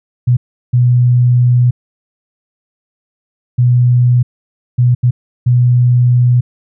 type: tone bursts at uneven times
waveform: sine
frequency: 123.1 Hz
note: B2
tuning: 5 cents flat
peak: -6 dBFS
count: 6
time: 0.27-0.37 / 0.73-1.71 / 3.58-4.23 / 4.78-4.95 / 5.03-5.11 / 5.46-6.41 s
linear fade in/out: 10 ms
effects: none